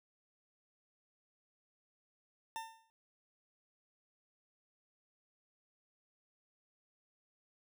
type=tone with exponential decay; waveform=40% pulse; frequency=900 Hz; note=A5; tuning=39 cents sharp; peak=-36 dBFS; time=2.56-2.9 s; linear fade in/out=0 ms; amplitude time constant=73 ms; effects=none